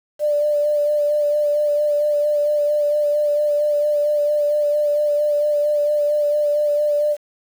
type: tone with vibrato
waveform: sine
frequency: 591 Hz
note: D5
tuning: 11 cents sharp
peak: -15 dBFS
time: 0.19-7.17 s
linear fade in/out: 50 ms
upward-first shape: sine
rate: 4.4 Hz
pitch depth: 21 cents each way
effects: 7-bit